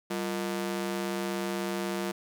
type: ring-modulated tone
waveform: sawtooth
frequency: 272.2 Hz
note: C#4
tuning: 31 cents flat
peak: -23 dBFS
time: 0.1-2.12 s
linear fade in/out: 10 ms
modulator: 77.9 Hz
effects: none